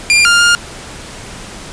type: tone with pitch steps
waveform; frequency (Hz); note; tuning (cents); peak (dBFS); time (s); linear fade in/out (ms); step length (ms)
sawtooth; 2396 / 1402 / 1411; D7 / F6 / F6; +34 / +6 / +17; -3; 0.1-0.55; 0; 150
effects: pink hiss -30 dBFS RMS until 1.72 s + resampled to 22050 Hz